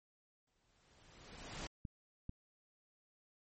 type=noise with exponential growth; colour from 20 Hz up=pink; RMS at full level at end=-43 dBFS; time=0.47-1.67 s; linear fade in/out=5 ms; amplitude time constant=260 ms
type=clicks; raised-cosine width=5 ms; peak=-31 dBFS; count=2; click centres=1.852 / 2.294 s
effects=MP3 32 kbps